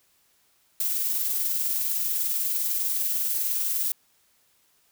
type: noise with tremolo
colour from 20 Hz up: violet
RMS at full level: -25 dBFS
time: 0.8-3.92 s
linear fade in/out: 2 ms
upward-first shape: sine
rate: 20 Hz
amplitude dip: 30%
effects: white hiss -65 dBFS RMS until 4.91 s